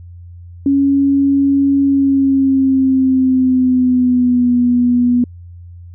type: tone with pitch glide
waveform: sine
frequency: 277.5 to 244.4 Hz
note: C#4 to B3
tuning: +2 to -18 cents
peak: -9 dBFS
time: 0.66-5.24 s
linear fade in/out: 2 ms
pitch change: -220 cents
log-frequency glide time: 1.83-4.54 s
effects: added 87 Hz sine -32 dBFS peak until 5.94 s